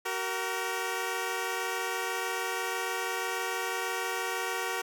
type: tone pair together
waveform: 10% pulse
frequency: 378.2 / 466.2 Hz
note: F#4 / A#4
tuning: +38 / 0 cents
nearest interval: major third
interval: 362 cents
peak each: -25 / -25 dBFS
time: 0.05-4.82 s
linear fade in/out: 10 ms
effects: none